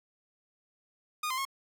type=tone with pitch steps; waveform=sawtooth; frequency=1227 / 1038 / 1085 Hz; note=D#6 / C6 / C#6; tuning=-25 / -14 / -37 cents; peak=-27 dBFS; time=1.23-1.452 s; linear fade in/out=5 ms; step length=74 ms; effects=none